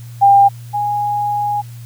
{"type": "tone pair in turn", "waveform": "sine", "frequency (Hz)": [798, 825.7], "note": ["G5", "G#5"], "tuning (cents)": [31, -10], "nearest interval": "minor second", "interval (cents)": 59, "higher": "second", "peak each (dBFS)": [-5, -15], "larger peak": "first", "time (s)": [[0.21, 0.49], [0.73, 1.62]], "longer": "second", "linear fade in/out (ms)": 20, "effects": ["added 118 Hz sine -30 dBFS peak until 1.85 s", "white hiss -46 dBFS RMS until 1.85 s"]}